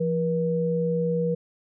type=tone pair together; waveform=sine; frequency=170 / 480.8 Hz; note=F3 / B4; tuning=-46 / -46 cents; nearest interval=octave + tritone; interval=1800 cents; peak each=-25 / -24 dBFS; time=0-1.35 s; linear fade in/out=10 ms; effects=none